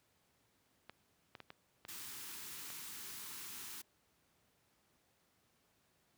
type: clicks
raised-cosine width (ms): 0.3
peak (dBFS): -33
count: 6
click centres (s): 0.896 / 1.352 / 1.403 / 1.504 / 1.851 / 2.703
type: band-stop noise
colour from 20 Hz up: white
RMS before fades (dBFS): -48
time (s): 1.88-3.82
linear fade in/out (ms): 10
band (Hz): 430 to 860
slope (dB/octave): 48
effects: pink hiss -75 dBFS RMS until 6.17 s + high-pass 80 Hz 12 dB/octave